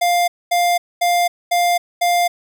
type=tone bursts; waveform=square; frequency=701 Hz; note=F5; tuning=6 cents sharp; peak=-14 dBFS; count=5; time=0.01-2.28 s; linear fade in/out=10 ms; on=270 ms; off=230 ms; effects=none